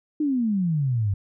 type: exponential sweep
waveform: sine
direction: down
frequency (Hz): 311.1 to 94.9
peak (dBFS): -20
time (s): 0.2-1.14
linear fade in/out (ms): 5
effects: none